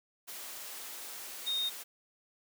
sine tone in noise, 3699 Hz, A#7, 14 cents flat, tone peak -30 dBFS, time 1.46-1.7 s, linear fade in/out 20 ms, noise white, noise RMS -44 dBFS, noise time 0.27-1.84 s, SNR +11 dB, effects high-pass 300 Hz 12 dB/octave

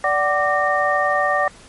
sine tone cluster, 584 / 752 / 1177 / 1840 Hz, D5 / F#5 / D6 / A#6, -10 / +28 / +3 / -23 cents, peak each -21 dBFS, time 0.04-1.48 s, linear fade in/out 2 ms, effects pink hiss -45 dBFS RMS until 1.68 s + MP3 48 kbps

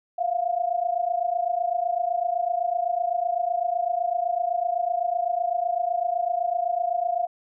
sine tone pair together, 686.1 / 714 Hz, F5 / F5, -31 / +38 cents, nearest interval minor second, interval 69 cents, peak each -25 / -25 dBFS, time 0.18-7.27 s, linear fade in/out 10 ms, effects none

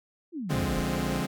sine exponential sweep, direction down, 370 to 32.7 Hz, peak -31 dBFS, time 0.32-0.85 s, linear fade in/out 50 ms
sawtooth chord, D half-diminished seventh, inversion none, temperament equal with one note detuned, 146.83 / 176.24 / 207.7 / 261.6 Hz, D3 / F3 / Ab3 / C4, 0 / +16 / 0 / 0 cents, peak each -29 dBFS, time 0.49-1.27 s, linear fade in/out 20 ms
35% pulse tone with vibrato, 62.2 Hz, B1, 13 cents sharp, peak -34 dBFS, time 0.53-1.21 s, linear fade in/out 5 ms, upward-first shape sine, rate 2.8 Hz, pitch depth 55 cents each way
effects none

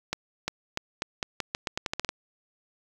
accelerating click train, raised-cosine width 0.2 ms, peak -11 dBFS, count 14, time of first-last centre 0.13-2.091 s, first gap 350 ms, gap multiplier 0.84, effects 7-bit

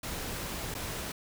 pink noise with dropouts, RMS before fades -37 dBFS, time 0.03-1.12 s, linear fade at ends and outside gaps 5 ms, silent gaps 0.742-0.749 s, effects none

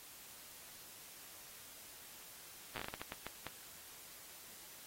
slowing click train, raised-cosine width 0.3 ms, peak -26 dBFS, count 12, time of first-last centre 2.76-3.467 s, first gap 8 ms, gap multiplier 1.38, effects white hiss -55 dBFS RMS until 4.86 s + AAC 48 kbps

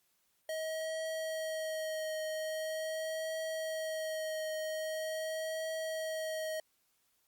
square tone with vibrato, 633 Hz, D#5, 30 cents sharp, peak -36 dBFS, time 0.49-6.6 s, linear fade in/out 2 ms, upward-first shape triangle, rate 0.43 Hz, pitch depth 20 cents each way, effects white hiss -75 dBFS RMS until 7.27 s + Opus 48 kbps

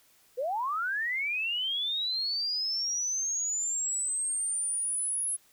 sine linear sweep, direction up, 466.2 to 10730 Hz, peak -28 dBFS, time 0.37-5.37 s, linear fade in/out 20 ms, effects white hiss -63 dBFS RMS until 5.52 s

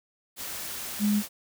sine tone in noise, 207.7 Hz, G#3, in tune, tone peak -21 dBFS, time 0.99-1.23 s, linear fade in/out 50 ms, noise white, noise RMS -36 dBFS, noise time 0.36-1.29 s, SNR +12 dB, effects none

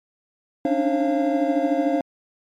triangle tone cluster, 276.9 / 290.9 / 303.9 / 538 / 689 Hz, C#4 / D4 / D#4 / C5 / F5, -2 / -16 / -41 / +48 / -24 cents, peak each -23 dBFS, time 0.65-2.01 s, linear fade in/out 2 ms, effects MP3 64 kbps

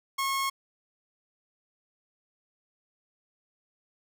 sawtooth tone, 1088 Hz, C#6, 33 cents flat, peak -23 dBFS, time 0.18-0.5 s, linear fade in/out 10 ms, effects none

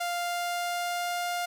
sawtooth tone with pitch glide, 698.5 to 704.2 Hz, F5 to F5, 0 to +14 cents, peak -25 dBFS, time 0-1.46 s, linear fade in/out 10 ms, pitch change +14 cents, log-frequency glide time 0.15-1.28 s, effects none

